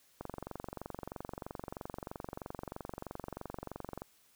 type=click train; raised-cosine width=1 ms; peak=-26 dBFS; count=89; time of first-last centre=0.21-4.02 s; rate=23.1 Hz; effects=white hiss -67 dBFS RMS until 4.35 s